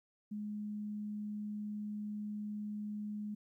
sine tone, 209.4 Hz, G#3, 15 cents sharp, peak -38 dBFS, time 0.31-3.35 s, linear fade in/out 10 ms, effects 13-bit

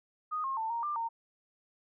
sine tone with pitch steps, 1241 / 1073 / 890 / 932 / 1190 / 918 Hz, D#6 / C6 / A5 / A#5 / D6 / A#5, -5 / +43 / +20 / -1 / +22 / -27 cents, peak -31 dBFS, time 0.31-1.09 s, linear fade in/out 20 ms, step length 130 ms, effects none

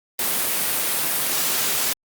white high-pass noise, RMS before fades -22 dBFS, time 0.19-1.93 s, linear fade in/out 2 ms, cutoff 150 Hz, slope 12 dB/octave, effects Opus 32 kbps

